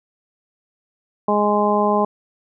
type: harmonic tone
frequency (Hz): 207.7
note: G#3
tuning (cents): 0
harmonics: 1 / 2 / 3 / 4 / 5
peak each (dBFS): -21 / -21 / -21 / -21 / -21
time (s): 1.28-2.05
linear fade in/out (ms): 5
effects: none